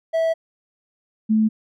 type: tone pair in turn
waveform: triangle / sine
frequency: 653 / 217.9 Hz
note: E5 / A3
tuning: -17 / -17 cents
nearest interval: octave + perfect fifth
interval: 1900 cents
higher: first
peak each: -15 / -14 dBFS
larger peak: second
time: 0.13-0.34 / 1.29-1.49 s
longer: first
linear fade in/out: 20 ms
effects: none